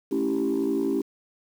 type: chord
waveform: sine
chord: A dominant seventh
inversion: none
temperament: equal with one note detuned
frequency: 220 / 278.3 / 329.6 / 392 Hz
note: A3 / C#4 / E4 / G4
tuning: 0 / +7 / 0 / 0 cents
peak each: -31 / -25 / -27 / -26 dBFS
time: 0.11-1.02 s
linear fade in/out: 10 ms
effects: tanh soft clip ceiling -17 dBFS + 8-bit